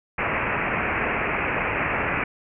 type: low-pass noise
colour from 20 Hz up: white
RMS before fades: -25 dBFS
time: 0.18-2.24 s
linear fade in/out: 5 ms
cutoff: 2600 Hz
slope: 96 dB/octave
effects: none